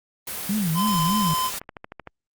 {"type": "noise", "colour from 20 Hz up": "white", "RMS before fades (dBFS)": -31, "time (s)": [0.27, 1.59], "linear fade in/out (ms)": 5}
{"type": "tone with vibrato", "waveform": "sine", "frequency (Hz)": 185.1, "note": "F#3", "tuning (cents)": 1, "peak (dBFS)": -21, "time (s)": [0.49, 1.34], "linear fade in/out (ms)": 5, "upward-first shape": "sine", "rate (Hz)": 3.3, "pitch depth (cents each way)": 270}
{"type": "tone", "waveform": "square", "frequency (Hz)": 1026, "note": "C6", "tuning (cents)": -34, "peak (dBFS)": -23, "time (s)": [0.74, 1.51], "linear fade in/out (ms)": 50}
{"type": "click train", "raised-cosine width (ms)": 0.5, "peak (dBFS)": -21, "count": 11, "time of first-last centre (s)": [1.31, 2.073], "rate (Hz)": 13.1}
{"effects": ["Opus 32 kbps"]}